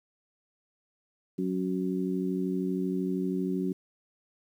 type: harmonic tone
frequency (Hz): 92.8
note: F#2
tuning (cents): +6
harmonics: 2 / 3 / 4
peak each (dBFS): -30 / -32 / -33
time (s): 1.38-3.73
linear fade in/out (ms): 10
effects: 10-bit